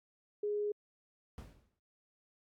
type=tone; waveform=sine; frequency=415.3 Hz; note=G#4; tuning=in tune; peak=-32 dBFS; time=0.43-0.72 s; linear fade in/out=5 ms
type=noise with exponential decay; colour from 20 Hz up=brown; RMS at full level=-42 dBFS; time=1.38-1.79 s; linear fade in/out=0 ms; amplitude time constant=89 ms
effects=high-pass 60 Hz 12 dB/octave + AAC 64 kbps